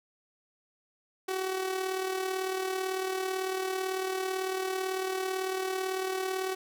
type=tone with amplitude modulation; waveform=sawtooth; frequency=377.2 Hz; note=F#4; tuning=33 cents sharp; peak=-24 dBFS; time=1.28-6.55 s; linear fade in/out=10 ms; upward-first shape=sine; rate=38 Hz; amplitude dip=50%; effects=none